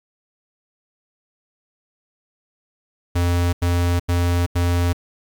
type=tone bursts; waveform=square; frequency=87.31 Hz; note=F2; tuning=in tune; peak=-17 dBFS; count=4; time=3.15-4.931 s; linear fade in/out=10 ms; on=380 ms; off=87 ms; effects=9-bit